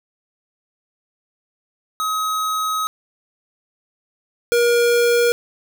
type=tone pair in turn; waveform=square; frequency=1270 / 475.7 Hz; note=D#6 / A#4; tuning=+35 / +35 cents; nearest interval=octave + perfect fourth; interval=1700 cents; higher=first; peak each=-20 / -14 dBFS; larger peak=second; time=2-2.87 / 4.52-5.32 s; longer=first; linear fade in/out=0 ms; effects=none